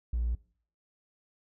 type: tone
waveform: triangle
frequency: 58.5 Hz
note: A#1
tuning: 7 cents sharp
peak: -24 dBFS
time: 0.13-0.35 s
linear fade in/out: 5 ms
effects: noise-tail reverb RT60 0.5 s tail -23 dB re dry + tanh soft clip ceiling -23 dBFS